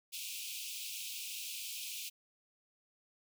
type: high-pass noise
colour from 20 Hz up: pink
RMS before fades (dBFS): -43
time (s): 0.12-2.1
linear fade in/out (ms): 20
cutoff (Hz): 2400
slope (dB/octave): 96
effects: none